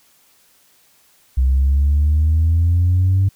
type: exponential sweep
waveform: sine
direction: up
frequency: 63.9 to 97.8 Hz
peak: -10 dBFS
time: 1.37-3.29 s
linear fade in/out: 10 ms
effects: tanh soft clip ceiling -9 dBFS + white hiss -55 dBFS RMS until 3.35 s